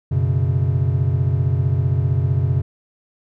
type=chord; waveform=triangle; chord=F# suspended fourth; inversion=none; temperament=just; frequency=92.5 / 123.33 / 138.75 Hz; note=F#2 / B2 / C#3; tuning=0 / -2 / +2 cents; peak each=-18 dBFS; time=0.11-2.62 s; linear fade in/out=10 ms; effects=none